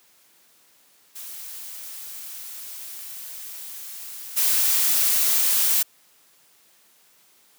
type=noise with level steps; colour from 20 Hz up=blue; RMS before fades=-37 / -20 dBFS; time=1.15-5.83 s; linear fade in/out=10 ms; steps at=4.36 s; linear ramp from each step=20 ms; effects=white hiss -58 dBFS RMS until 7.58 s + high-pass 150 Hz 12 dB/octave